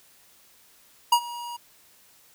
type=tone with ADSR envelope; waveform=square; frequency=954 Hz; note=A#5; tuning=40 cents sharp; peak=-14 dBFS; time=1.12-1.57 s; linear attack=6 ms; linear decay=70 ms; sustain=-20 dB; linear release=12 ms; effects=white hiss -57 dBFS RMS until 2.34 s

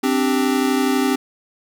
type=chord; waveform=square; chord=C suspended second; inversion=none; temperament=equal; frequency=261.6 / 293.7 / 392 Hz; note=C4 / D4 / G4; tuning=0 / 0 / 0 cents; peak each=-19 / -23 / -23 dBFS; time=0.03-1.16 s; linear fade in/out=10 ms; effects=none

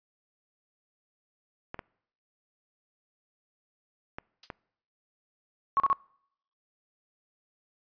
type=clicks; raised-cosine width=0.5 ms; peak=-22 dBFS; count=4; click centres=1.744 / 1.792 / 4.185 / 4.502 s
type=noise with exponential decay; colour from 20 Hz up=violet; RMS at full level=-30 dBFS; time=4.43-4.52 s; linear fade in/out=5 ms; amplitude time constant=18 ms
type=tone bursts; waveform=sine; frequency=1104 Hz; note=C#6; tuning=7 cents flat; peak=-20 dBFS; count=3; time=5.77-5.929 s; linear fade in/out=0 ms; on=29 ms; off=36 ms
effects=noise-tail reverb RT60 0.7 s tail -25 dB re dry + resampled to 11025 Hz

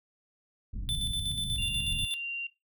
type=low-pass noise; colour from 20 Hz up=pink; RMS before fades=-36 dBFS; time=0.73-2.05 s; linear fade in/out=5 ms; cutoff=180 Hz; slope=24 dB/octave
type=tone with tremolo; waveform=square; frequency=3520 Hz; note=A7; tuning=in tune; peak=-29 dBFS; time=0.89-2.14 s; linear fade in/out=0 ms; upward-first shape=square; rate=8.2 Hz; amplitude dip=45%
type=tone with pitch glide; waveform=sine; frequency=2787 to 2768 Hz; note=F7 to F7; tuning=-4 to -16 cents; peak=-32 dBFS; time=1.58-2.47 s; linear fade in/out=5 ms; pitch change=-12 cents; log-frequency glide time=1.96-2.31 s
effects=noise-tail reverb RT60 0.2 s tail -17 dB re dry

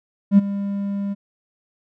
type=tone with ADSR envelope; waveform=triangle; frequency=200 Hz; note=G3; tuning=35 cents sharp; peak=-3 dBFS; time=0.31-1.15 s; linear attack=70 ms; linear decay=19 ms; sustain=-17 dB; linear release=28 ms; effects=tanh soft clip ceiling -3 dBFS

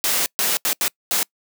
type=noise bursts at uneven times; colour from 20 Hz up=white; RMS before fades=-20 dBFS; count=5; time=0.04-0.26 / 0.39-0.57 / 0.65-0.73 / 0.81-0.88 / 1.11-1.23 s; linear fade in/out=0 ms; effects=noise-tail reverb RT60 0.1 s tail -26 dB re dry + high-pass 200 Hz 12 dB/octave

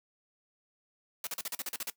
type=noise bursts; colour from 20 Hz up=white; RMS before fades=-36 dBFS; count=10; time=1.24-1.9 s; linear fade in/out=2 ms; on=30 ms; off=40 ms; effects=noise-tail reverb RT60 0.1 s tail -17 dB re dry + high-pass 200 Hz 12 dB/octave

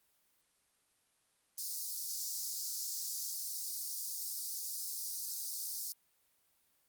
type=high-pass noise; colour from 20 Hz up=pink; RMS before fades=-40 dBFS; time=1.58-5.92 s; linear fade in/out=0 ms; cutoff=4700 Hz; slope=48 dB/octave; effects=white hiss -74 dBFS RMS until 6.88 s + Opus 32 kbps

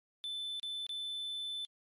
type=tone with dropouts; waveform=sine; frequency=3520 Hz; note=A7; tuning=in tune; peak=-34 dBFS; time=0.24-1.65 s; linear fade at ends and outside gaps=0 ms; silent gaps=0.597-0.63 / 0.866-0.893 s; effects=tanh soft clip ceiling -36 dBFS + MP3 48 kbps

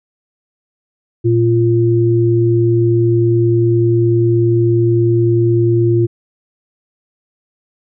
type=tone pair together; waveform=sine; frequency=116.54 / 346.3 Hz; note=A#2 / F4; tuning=0 / -15 cents; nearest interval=octave + perfect fifth; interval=1885 cents; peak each=-12 dBFS; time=1.24-6.07 s; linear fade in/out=20 ms; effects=none

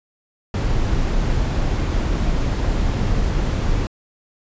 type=noise; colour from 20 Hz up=brown; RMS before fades=-19 dBFS; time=0.54-3.87 s; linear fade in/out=2 ms; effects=resampled to 16000 Hz

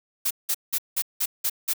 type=noise bursts; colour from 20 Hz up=blue; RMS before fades=-24 dBFS; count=7; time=0.25-1.736 s; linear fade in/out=10 ms; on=58 ms; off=180 ms; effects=none

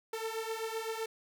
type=beating tone pair; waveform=sawtooth; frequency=443.4 / 451.2 Hz; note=A4 / A4; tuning=+13 / +44 cents; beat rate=7.8 Hz; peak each=-34 / -35 dBFS; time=0.13-1.06 s; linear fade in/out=5 ms; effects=none

